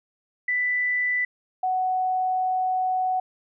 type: tone pair in turn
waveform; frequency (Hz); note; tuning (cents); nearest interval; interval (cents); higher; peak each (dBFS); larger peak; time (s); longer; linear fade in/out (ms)
sine; 1985 / 743.5; B6 / F#5; +8 / +8; octave + perfect fourth; 1700; first; -21; neither; 0.48-1.25 / 1.63-3.2; second; 5
effects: none